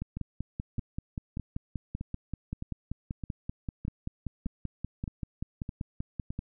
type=two click trains; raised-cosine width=5 ms; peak=-21 / -23 dBFS; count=34 / 11; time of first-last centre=0.02-6.391 / 0.17-6.305 s; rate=5.18 / 1.63 Hz; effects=none